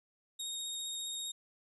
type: tone with vibrato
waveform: 25% pulse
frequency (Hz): 3729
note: A#7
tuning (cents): 0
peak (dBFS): -33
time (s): 0.39-1.32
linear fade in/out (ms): 10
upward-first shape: sine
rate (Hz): 15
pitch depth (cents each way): 18
effects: none